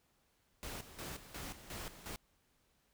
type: noise with tremolo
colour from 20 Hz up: pink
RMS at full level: -45 dBFS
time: 0.63-2.16 s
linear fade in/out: 0 ms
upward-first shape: square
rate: 2.8 Hz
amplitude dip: 70%
effects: pink hiss -75 dBFS RMS until 2.93 s